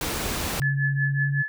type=noise; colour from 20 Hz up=pink; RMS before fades=-28 dBFS; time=0.01-0.6 s; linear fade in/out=2 ms
type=tone with pitch glide; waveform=sine; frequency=138.59 to 140.2 Hz; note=C#3 to C#3; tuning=0 to +20 cents; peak=-22 dBFS; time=0.59-1.43 s; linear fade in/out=20 ms; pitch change=+20 cents; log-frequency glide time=1.06-1.31 s
type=tone with tremolo; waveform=sine; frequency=1722 Hz; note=A6; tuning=38 cents flat; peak=-21 dBFS; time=0.62-1.48 s; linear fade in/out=0 ms; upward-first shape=triangle; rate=5.4 Hz; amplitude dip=100%
effects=none